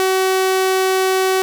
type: tone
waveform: sawtooth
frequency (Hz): 377.7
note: F#4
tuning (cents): +36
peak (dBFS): -10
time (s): 0-1.42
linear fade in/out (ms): 0
effects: none